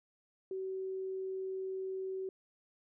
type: tone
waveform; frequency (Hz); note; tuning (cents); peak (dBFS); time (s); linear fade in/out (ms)
sine; 379.6; F#4; +44; -36; 0.51-2.29; 2
effects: none